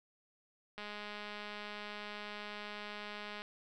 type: click train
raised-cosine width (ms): 0.3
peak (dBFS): -29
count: 550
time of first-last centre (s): 0.78-3.419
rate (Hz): 208
effects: none